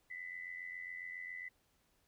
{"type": "tone with amplitude modulation", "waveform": "sine", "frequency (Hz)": 2000, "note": "B6", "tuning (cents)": 21, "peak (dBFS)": -40, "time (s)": [0.1, 1.49], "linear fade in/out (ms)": 10, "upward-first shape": "sine", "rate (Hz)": 87.3, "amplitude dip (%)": 70, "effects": ["pink hiss -75 dBFS RMS until 2.07 s"]}